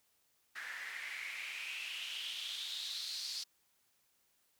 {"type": "noise with band-pass filter sweep", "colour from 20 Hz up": "white", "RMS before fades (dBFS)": -43, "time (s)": [0.55, 3.44], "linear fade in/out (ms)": 10, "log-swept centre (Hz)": [1700, 4700], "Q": 5.4, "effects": ["white hiss -75 dBFS RMS until 4.59 s"]}